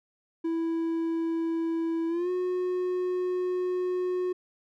triangle tone with pitch glide, 329.6 to 363.6 Hz, E4 to F#4, 0 to -30 cents, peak -24 dBFS, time 0.44-4.33 s, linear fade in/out 10 ms, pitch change +170 cents, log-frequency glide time 2.08-2.3 s, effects none

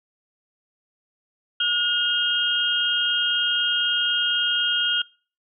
sine tone cluster, 1438 / 2844 / 3214 Hz, F#6 / F7 / G7, -50 / +31 / +43 cents, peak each -25 / -24 / -22 dBFS, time 1.6-5.02 s, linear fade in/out 5 ms, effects noise-tail reverb RT60 0.4 s tail -24 dB re dry

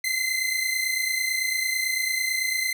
sawtooth tone pair together, 2048 / 2077 Hz, C7 / C7, -38 / -13 cents, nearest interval unison, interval 25 cents, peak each -23 dBFS, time 0.04-2.73 s, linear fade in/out 5 ms, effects none

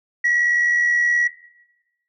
sine tone with amplitude modulation, 1924 Hz, B6, 46 cents flat, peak -11 dBFS, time 0.24-1.28 s, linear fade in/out 10 ms, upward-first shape sine, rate 79.2 Hz, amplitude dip 45%, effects noise-tail reverb RT60 1.0 s tail -19 dB re dry + tanh soft clip ceiling -12 dBFS

